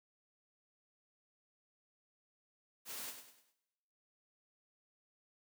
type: noise with echo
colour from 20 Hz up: white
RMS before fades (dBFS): -45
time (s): 2.85-3.14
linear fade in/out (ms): 50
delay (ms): 100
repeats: 4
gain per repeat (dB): -8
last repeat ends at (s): 3.54
effects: noise-tail reverb RT60 1.0 s tail -18 dB re dry + high-pass 200 Hz 12 dB/octave

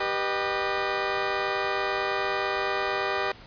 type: chord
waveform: 15% pulse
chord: G augmented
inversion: none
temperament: just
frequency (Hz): 392 / 490 / 612.5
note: G4 / B4 / D#5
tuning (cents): 0 / -14 / -27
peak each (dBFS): -22 / -26 / -24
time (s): 0-3.32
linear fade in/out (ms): 5
effects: pink hiss -48 dBFS RMS until 3.46 s + resampled to 11025 Hz

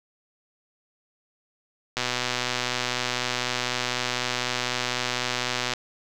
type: click train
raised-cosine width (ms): 0.2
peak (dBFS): -8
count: 468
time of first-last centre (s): 1.97-5.736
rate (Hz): 124
effects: none

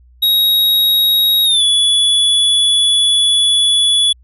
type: tone with pitch glide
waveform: square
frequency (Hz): 3793 to 3418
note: A#7 to G#7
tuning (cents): +29 to +49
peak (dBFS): -10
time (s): 0.22-4.13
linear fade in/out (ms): 10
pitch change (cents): -180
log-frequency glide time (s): 1.44-1.63
effects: added 61 Hz sine -43 dBFS peak until 4.23 s + resampled to 32000 Hz

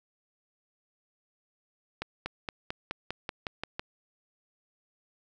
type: accelerating click train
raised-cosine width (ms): 0.3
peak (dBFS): -17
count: 10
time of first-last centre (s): 2.02-3.795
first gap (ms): 240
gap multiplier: 0.95
effects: none

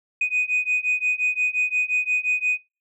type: beating tone pair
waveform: sine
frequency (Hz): 2489 / 2494.7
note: D#7 / D#7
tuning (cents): 0 / +4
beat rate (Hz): 5.7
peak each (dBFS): -22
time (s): 0.21-2.58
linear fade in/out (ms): 5
effects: noise-tail reverb RT60 0.3 s tail -24 dB re dry + tanh soft clip ceiling -15 dBFS

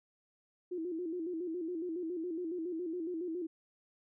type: tone with vibrato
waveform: sine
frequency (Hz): 340.7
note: F4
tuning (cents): -43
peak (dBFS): -35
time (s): 0.71-3.47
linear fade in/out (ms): 10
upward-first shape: square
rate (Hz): 7.2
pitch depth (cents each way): 91
effects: none

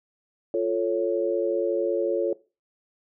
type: chord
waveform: sine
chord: F augmented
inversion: none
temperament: equal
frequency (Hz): 349.2 / 440 / 554.4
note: F4 / A4 / C#5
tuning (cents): 0 / 0 / 0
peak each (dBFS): -26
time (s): 0.54-2.33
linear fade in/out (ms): 2
effects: noise-tail reverb RT60 0.3 s tail -19 dB re dry

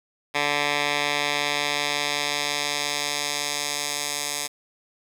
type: tone with band-pass filter sweep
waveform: 10% pulse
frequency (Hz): 145.5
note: D3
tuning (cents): -16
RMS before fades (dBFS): -26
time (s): 0.34-4.48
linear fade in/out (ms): 20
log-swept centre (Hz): 2400 to 7600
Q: 0.91
effects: 7-bit

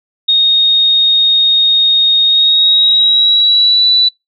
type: tone with pitch glide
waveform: sine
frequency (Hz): 3718 to 3962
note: A#7 to B7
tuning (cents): -5 to +5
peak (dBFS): -6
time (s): 0.28-4.09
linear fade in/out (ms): 10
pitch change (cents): +110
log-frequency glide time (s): 2.25-3.86
effects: noise-tail reverb RT60 0.2 s tail -26 dB re dry

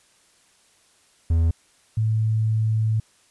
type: tone pair in turn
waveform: triangle / sine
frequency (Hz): 82.41 / 110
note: E2 / A2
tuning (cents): 0 / 0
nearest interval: perfect fourth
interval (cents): 500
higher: second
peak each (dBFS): -14 / -18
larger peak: first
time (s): 1.3-1.51 / 1.97-3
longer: second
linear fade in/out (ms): 5
effects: white hiss -59 dBFS RMS until 3.3 s + resampled to 24000 Hz

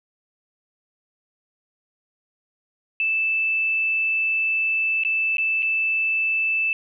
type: tone with dropouts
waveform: sine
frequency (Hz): 2637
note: E7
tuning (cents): 0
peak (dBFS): -19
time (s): 3-6.73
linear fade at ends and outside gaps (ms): 1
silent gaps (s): 5.036-5.049 / 5.37-5.382 / 5.623-5.628
effects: none

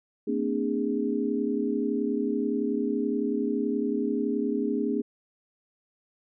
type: tone cluster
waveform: sine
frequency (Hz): 226.5 / 258 / 296.3 / 410.3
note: A#3 / C4 / D4 / G#4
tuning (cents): -50 / -24 / +15 / -21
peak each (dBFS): -30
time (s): 0.27-5.02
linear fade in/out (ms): 10
effects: none

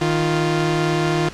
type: tone pair together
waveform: sawtooth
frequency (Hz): 155.67 / 349.2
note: D#3 / F4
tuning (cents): +1 / 0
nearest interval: octave + major second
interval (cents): 1399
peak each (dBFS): -16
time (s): 0.01-1.29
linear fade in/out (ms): 5
effects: pink hiss -37 dBFS RMS until 1.33 s + low-pass 6000 Hz 12 dB/octave

